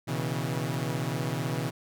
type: tone cluster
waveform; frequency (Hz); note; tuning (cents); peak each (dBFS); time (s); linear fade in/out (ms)
sawtooth; 121.8 / 137.6 / 161.4; B2 / C#3 / E3; -24 / -12 / -36; -29; 0.07-1.71; 20
effects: none